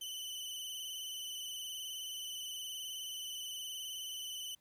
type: tone with vibrato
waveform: sawtooth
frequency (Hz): 3016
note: F#7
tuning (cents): +32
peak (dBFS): -38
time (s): 0.01-4.55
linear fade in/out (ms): 5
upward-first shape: square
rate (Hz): 19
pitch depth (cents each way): 29
effects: pink hiss -75 dBFS RMS until 4.6 s